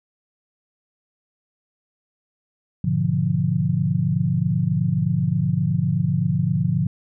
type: chord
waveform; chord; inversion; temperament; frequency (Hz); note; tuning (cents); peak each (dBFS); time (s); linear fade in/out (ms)
sine; G# diminished seventh; none; equal; 103.83 / 123.47 / 146.83 / 174.61; G#2 / B2 / D3 / F3; 0 / 0 / 0 / 0; -26 / -25 / -22 / -22; 2.84-6.87; 5
effects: none